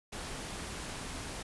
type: tone in noise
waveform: sine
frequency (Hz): 265.7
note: C4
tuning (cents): +27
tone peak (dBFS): -48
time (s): 0.99-1.2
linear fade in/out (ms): 10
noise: pink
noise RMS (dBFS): -41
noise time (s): 0.12-1.43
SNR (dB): -10
effects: resampled to 24000 Hz